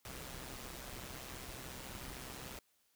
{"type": "noise with amplitude modulation", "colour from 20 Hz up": "pink", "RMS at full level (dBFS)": -45, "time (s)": [0.05, 2.59], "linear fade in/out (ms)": 2, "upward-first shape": "sine", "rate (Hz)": 129, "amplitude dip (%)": 60, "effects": ["white hiss -75 dBFS RMS until 2.95 s"]}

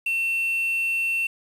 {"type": "tone", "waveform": "triangle", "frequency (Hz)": 2700, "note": "E7", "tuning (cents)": 41, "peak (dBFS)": -20, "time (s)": [0.06, 1.27], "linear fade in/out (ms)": 5, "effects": ["resampled to 32000 Hz", "8-bit"]}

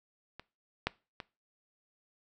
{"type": "clicks", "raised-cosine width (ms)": 0.3, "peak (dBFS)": [-28, -13, -24], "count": 3, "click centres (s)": [0.396, 0.87, 1.202], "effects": ["noise-tail reverb RT60 0.3 s tail -21 dB re dry"]}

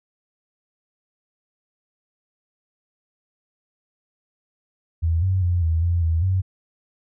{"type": "tone with pitch steps", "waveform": "sine", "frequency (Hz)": [82.5, 94.1, 88, 81.5, 86.1, 81.8, 93.9], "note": ["E2", "F#2", "F2", "E2", "F2", "E2", "F#2"], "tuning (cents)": [2, 30, 14, -19, -24, -13, 26], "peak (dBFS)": -17, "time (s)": [5.02, 6.42], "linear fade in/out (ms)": 20, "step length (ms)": 200, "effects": []}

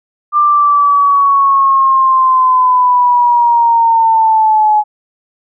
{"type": "linear sweep", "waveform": "sine", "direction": "down", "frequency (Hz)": [1192, 842], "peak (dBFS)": -6, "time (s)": [0.32, 4.84], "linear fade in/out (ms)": 50, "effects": []}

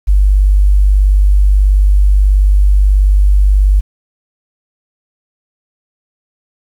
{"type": "tone", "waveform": "sine", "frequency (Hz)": 49.23, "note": "G1", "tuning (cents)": 8, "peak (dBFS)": -5, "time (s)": [0.07, 3.81], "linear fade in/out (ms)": 20, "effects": ["7-bit"]}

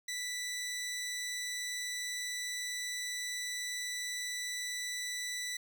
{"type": "tone", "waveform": "15% pulse", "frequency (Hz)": 1975.5, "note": "B6", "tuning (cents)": 0, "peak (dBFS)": -30, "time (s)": [0.08, 5.57], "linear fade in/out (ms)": 5, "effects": []}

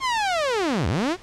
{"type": "linear two-way sweep", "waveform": "sawtooth", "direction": "down then up", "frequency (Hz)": [1089, 69.7, 386.7], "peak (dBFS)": -17, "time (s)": [0, 1.17], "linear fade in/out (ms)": 50, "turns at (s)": 0.88, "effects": ["pink hiss -46 dBFS RMS until 1.22 s", "low-pass 6000 Hz 12 dB/octave"]}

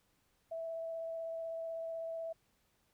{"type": "tone with vibrato", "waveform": "sine", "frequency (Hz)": 657, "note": "E5", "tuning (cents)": -6, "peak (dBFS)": -38, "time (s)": [0.51, 2.33], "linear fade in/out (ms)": 10, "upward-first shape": "sine", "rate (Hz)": 16, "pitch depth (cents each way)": 9, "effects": ["pink hiss -75 dBFS RMS until 2.93 s"]}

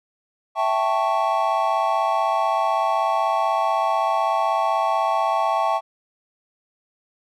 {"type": "chord", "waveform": "triangle", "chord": "A dominant seventh", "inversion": "second", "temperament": "equal", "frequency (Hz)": [659.3, 784, 880, 1108.7], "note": ["E5", "G5", "A5", "C#6"], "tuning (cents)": [0, 0, 0, 0], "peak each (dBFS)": -22, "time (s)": [0.55, 5.81], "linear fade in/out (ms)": 50, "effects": []}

